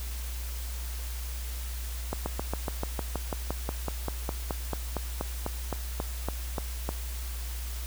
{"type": "slowing click train", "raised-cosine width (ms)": 1, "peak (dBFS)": -16, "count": 24, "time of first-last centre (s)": [2.13, 6.89], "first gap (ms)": 130, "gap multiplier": 1.04, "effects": ["added 60 Hz sine -33 dBFS peak until 7.86 s", "white hiss -43 dBFS RMS until 7.86 s"]}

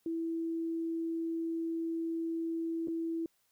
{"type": "tone with dropouts", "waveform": "sine", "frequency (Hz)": 329.6, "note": "E4", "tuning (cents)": 0, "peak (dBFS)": -32, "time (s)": [0.06, 3.26], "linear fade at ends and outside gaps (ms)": 2, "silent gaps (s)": [2.874, 2.882], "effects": ["white hiss -74 dBFS RMS until 3.51 s"]}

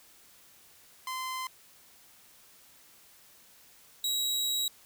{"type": "tone pair in turn", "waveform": "sawtooth", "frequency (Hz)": [1034, 3856], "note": ["C6", "B7"], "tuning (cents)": [-21, -42], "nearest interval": "octave + major seventh", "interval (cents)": 2279, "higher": "second", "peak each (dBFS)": [-30, -25], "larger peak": "second", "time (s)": [[1.07, 1.47], [4.04, 4.68]], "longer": "second", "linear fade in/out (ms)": 2, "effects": ["white hiss -58 dBFS RMS until 4.85 s"]}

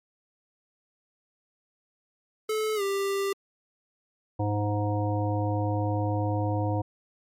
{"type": "tone with pitch glide", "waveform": "square", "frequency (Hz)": [433.1, 394.9], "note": ["A4", "G4"], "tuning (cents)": [-27, 13], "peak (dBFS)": -26, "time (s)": [2.49, 3.33], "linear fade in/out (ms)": 5, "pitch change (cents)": -160, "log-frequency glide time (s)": [2.75, 2.82]}
{"type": "harmonic tone", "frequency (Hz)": 103.83, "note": "G#2", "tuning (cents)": 0, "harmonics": [1, 3, 5, 7, 9], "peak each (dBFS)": [-26, -31, -33, -34, -36], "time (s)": [4.39, 6.82], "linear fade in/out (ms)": 10}
{"effects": ["MP3 64 kbps"]}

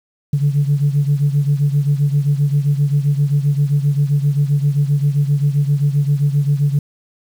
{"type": "beating tone pair", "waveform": "sine", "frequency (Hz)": [141.8, 149.4], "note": ["C#3", "D3"], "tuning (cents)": [40, 30], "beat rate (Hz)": 7.6, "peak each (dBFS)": [-13, -17], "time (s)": [0.33, 6.79], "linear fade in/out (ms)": 5, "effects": ["tanh soft clip ceiling -7 dBFS", "7-bit"]}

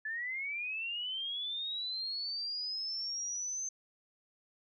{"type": "linear sweep", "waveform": "sine", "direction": "up", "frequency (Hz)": [1720, 6272], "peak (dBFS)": -35, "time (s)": [0.05, 3.69], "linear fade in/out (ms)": 5, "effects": []}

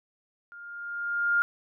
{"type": "tone with level ramp", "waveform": "sine", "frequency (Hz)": 1408, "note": "F6", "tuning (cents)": 14, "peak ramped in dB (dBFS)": [-43, -19], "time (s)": [0.52, 1.42], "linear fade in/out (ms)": 0, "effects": []}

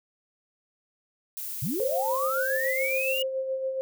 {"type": "noise", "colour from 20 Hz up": "violet", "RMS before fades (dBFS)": -35, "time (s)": [1.37, 3.22], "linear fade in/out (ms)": 0}
{"type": "linear sweep", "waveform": "sine", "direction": "up", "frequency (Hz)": [103.1, 2902], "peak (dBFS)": -27, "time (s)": [1.62, 3.23], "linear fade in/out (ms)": 5}
{"type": "tone with tremolo", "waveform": "sine", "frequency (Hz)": 528, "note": "C5", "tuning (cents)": 16, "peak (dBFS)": -25, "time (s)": [1.8, 3.81], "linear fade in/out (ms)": 0, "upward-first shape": "sine", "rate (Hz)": 7.1, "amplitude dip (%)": 45}
{"effects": []}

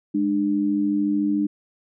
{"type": "tone pair together", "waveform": "sine", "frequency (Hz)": [206.1, 299.7], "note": ["G#3", "D4"], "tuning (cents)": [-13, 35], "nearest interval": "tritone", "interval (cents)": 648, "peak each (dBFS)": [-24, -20], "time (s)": [0.14, 1.47], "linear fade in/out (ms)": 10, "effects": []}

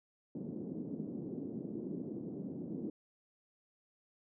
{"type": "band-pass noise", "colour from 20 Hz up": "pink", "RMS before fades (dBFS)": -42, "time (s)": [0.35, 2.9], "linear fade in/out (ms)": 2, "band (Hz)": [180, 360], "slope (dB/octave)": 24, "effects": []}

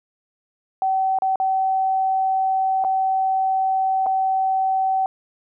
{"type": "tone with dropouts", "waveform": "sine", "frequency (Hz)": 764, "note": "G5", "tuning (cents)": -45, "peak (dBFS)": -17, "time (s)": [0.82, 5.06], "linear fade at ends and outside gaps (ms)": 1, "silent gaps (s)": [[1.187, 1.221], [1.358, 1.4], [2.84, 2.847], [4.062, 4.066]], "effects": []}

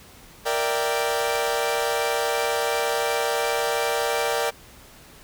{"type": "chord", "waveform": "sawtooth", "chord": "E half-diminished seventh", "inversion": "second", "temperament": "equal", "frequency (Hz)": [466.2, 587.3, 659.3, 784], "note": ["Bb4", "D5", "E5", "G5"], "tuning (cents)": [0, 0, 0, 0], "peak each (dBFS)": [-22, -23, -28, -24], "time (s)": [0.45, 4.51], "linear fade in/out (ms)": 20, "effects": ["pink hiss -48 dBFS RMS until 5.23 s"]}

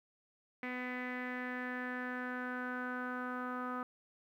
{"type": "tone with low-pass filter sweep", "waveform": "sawtooth", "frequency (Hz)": 250.3, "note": "B3", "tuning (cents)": 23, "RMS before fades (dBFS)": -40, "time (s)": [0.63, 3.83], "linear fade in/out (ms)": 2, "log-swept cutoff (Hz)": [2100, 1300], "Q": 6.2, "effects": ["12-bit"]}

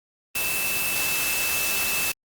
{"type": "tone in noise", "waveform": "sine", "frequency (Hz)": 2637, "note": "E7", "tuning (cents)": 0, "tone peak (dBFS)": -27, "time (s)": [0.35, 2.12], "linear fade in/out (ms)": 5, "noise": "white", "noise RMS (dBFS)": -26, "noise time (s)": [0.35, 2.12], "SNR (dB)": -4, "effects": ["Opus 24 kbps"]}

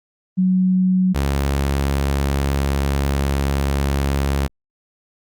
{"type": "tone pair in turn", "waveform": ["sine", "sawtooth"], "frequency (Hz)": [185.2, 69.37], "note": ["F#3", "C#2"], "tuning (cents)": [2, 2], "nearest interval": "octave + perfect fourth", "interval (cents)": 1700, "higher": "first", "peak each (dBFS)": -13, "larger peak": "neither", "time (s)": [[0.37, 1.14], [1.14, 4.48]], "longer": "second", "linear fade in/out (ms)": 20, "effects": ["Opus 32 kbps"]}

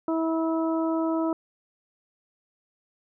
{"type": "harmonic tone", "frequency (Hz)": 324.7, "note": "E4", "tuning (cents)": -26, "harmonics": [1, 2, 3, 4], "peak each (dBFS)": [-24, -30, -34, -36], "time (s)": [0.08, 1.33], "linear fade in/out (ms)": 2, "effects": []}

